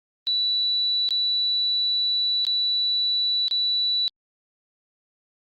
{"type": "tone with dropouts", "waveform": "sine", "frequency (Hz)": 3950, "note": "B7", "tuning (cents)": 0, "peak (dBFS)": -20, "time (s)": [0.27, 4.08], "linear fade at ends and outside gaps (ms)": 0, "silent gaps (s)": [[1.089, 1.107], [2.451, 2.467], [3.482, 3.511]], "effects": ["Opus 32 kbps"]}